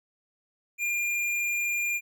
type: tone with hard clipping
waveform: sine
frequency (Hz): 2404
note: D7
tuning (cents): +40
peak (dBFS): -27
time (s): 0.78-2.01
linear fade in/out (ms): 50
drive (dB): 14
effects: none